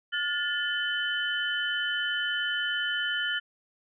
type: tone cluster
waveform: sine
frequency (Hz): 1430 / 1747 / 3035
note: F6 / A6 / F#7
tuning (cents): +41 / -13 / +43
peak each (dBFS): -31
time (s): 0.12-3.4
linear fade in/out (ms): 20
effects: none